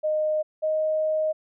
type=tone pair in turn; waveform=sine; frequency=616 / 623.5 Hz; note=D#5 / D#5; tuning=-17 / +3 cents; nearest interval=unison; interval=20 cents; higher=second; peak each=-21 dBFS; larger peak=neither; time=0.03-0.43 / 0.62-1.33 s; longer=second; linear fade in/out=20 ms; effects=none